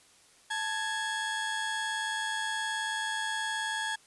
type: tone pair together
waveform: 30% pulse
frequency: 880 / 1661.2 Hz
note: A5 / G#6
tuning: 0 / 0 cents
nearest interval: major seventh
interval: 1100 cents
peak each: -32 / -30 dBFS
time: 0.5-3.96 s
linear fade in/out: 10 ms
effects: white hiss -60 dBFS RMS until 4.06 s + resampled to 24000 Hz